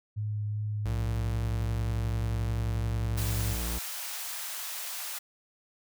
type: tone with vibrato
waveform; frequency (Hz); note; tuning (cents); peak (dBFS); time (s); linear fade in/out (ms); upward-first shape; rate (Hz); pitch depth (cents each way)
sine; 105.2; G#2; +23; -29; 0.16-3.55; 20; triangle; 2.6; 13
type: tone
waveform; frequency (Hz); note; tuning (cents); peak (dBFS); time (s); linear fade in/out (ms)
45% pulse; 58.27; A#1; 0; -31; 0.85-3.79; 10
type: high-pass noise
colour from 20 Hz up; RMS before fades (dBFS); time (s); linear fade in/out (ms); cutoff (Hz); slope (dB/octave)
white; -37; 3.17-5.19; 10; 650; 24
effects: none